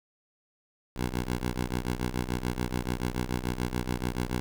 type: ring-modulated tone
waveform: 10% pulse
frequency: 61.74 Hz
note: B1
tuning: in tune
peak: -18 dBFS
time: 0.96-4.4 s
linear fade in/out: 0 ms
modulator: 27.4 Hz
effects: 9-bit